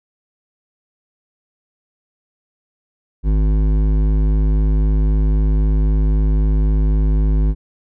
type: tone with hard clipping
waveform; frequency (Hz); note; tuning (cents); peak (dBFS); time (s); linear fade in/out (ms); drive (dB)
sine; 51.91; G#1; 0; -14; 3.23-7.55; 50; 12
effects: none